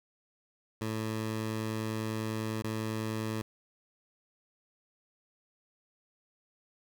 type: tone with dropouts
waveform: 15% pulse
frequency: 110 Hz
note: A2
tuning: in tune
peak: -26 dBFS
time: 0.81-3.42 s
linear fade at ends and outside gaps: 5 ms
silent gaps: 2.622-2.641 s
effects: none